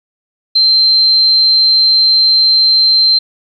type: tone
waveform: sine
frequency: 4127 Hz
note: C8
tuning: 25 cents flat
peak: -6 dBFS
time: 0.55-3.19 s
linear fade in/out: 10 ms
effects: 8-bit